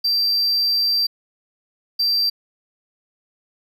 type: tone bursts at uneven times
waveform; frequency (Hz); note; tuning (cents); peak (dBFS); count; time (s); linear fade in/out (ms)
triangle; 4699; D8; 0; -15; 2; 0.04-1.07 / 1.99-2.3; 10
effects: none